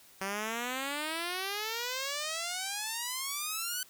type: exponential sweep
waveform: 5% pulse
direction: up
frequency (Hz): 190 to 1518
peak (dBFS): -22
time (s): 0.21-3.83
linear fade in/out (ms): 2
effects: white hiss -58 dBFS RMS until 3.89 s